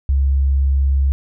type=tone; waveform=sine; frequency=68.3 Hz; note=C#2; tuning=25 cents flat; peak=-12 dBFS; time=0.09-1.12 s; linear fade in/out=0 ms; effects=none

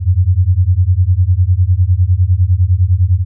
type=beating tone pair; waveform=sine; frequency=86.2 / 96.1 Hz; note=F2 / G2; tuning=-22 / -34 cents; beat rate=9.9 Hz; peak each=-11 dBFS; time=0-3.25 s; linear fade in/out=50 ms; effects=none

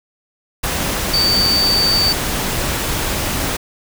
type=tone in noise; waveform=sine; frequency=4592 Hz; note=D8; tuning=40 cents flat; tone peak=-13 dBFS; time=1.13-2.13 s; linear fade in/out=10 ms; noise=pink; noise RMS=-20 dBFS; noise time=0.63-3.57 s; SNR=+4 dB; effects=none

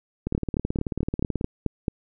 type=two click trains; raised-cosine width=3 ms; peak=-10 / -13 dBFS; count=8 / 22; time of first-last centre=0.35-1.882 / 0.27-1.411 s; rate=4.57 / 18.4 Hz; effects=none

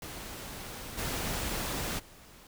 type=noise with level steps; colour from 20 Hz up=pink; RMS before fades=-42 / -34 / -54 dBFS; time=0.02-2.47 s; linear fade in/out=2 ms; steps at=0.97 / 1.98 s; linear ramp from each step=20 ms; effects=none

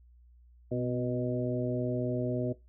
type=harmonic tone with a mistuned harmonic; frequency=123.47 Hz; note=B2; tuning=in tune; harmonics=1 / 2 / 3 / 4 / 5; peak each=-34 / -34 / -34 / -38 / -36 dBFS; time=0.71-2.53 s; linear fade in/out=10 ms; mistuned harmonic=2; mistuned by=+37 cents; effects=noise-tail reverb RT60 0.2 s tail -17 dB re dry + added 60 Hz sine -55 dBFS peak until 2.68 s

